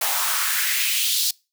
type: noise with high-pass filter sweep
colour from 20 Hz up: white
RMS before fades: -22 dBFS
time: 0.01-1.31 s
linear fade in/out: 5 ms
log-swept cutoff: 720 to 4500 Hz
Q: 2.7
effects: noise-tail reverb RT60 0.3 s tail -25 dB re dry